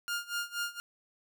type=tone with tremolo; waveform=sawtooth; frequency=1410 Hz; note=F6; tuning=16 cents sharp; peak=-27 dBFS; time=0.08-0.8 s; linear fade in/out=0 ms; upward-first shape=sine; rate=4.2 Hz; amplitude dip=90%; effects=none